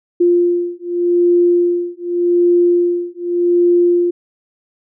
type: beating tone pair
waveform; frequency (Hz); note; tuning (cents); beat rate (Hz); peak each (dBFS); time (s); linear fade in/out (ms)
sine; 349.2 / 350.05; F4 / F4; 0 / +4; 0.85; -14; 0.2-4.11; 10
effects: none